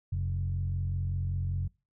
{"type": "tone with low-pass filter", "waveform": "15% pulse", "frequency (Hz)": 45.22, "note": "F#1", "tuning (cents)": -39, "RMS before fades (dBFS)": -31, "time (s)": [0.12, 1.68], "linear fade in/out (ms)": 10, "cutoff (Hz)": 110, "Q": 7.7, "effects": ["noise-tail reverb RT60 0.3 s tail -25 dB re dry"]}